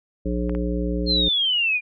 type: harmonic tone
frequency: 59.8 Hz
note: A#1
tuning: 45 cents sharp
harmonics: 1 / 3 / 5 / 7 / 9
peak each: -25 / -27 / -28 / -31 / -32 dBFS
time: 0.25-1.29 s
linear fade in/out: 10 ms
type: clicks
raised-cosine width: 0.5 ms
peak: -22 dBFS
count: 2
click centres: 0.495 / 0.55 s
type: exponential sweep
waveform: sine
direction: down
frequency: 4264 to 2393 Hz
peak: -18 dBFS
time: 1.06-1.81 s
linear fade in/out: 50 ms
effects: none